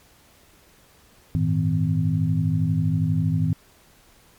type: tone cluster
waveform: sine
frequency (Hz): 97 / 109.5 / 159.2 / 255.6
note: G2 / A2 / D#3 / C4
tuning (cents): -18 / -8 / +40 / -40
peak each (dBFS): -27 / -24 / -21 / -29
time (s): 1.35-3.53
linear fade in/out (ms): 0
effects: pink hiss -55 dBFS RMS until 4.38 s + MP3 96 kbps